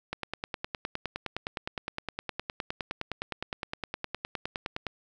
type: click train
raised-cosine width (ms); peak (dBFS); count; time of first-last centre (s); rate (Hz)
0.3; -16; 47; 0.13-4.867; 9.71
effects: none